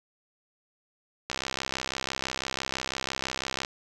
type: click train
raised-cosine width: 0.2 ms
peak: -12 dBFS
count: 156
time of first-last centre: 1.3-3.648 s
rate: 66 Hz
effects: none